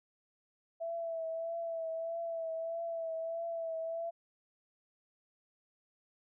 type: tone with vibrato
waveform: sine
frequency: 661 Hz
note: E5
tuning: 5 cents sharp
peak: -35 dBFS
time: 0.8-4.11 s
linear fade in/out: 20 ms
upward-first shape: triangle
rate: 1.6 Hz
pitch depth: 36 cents each way
effects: none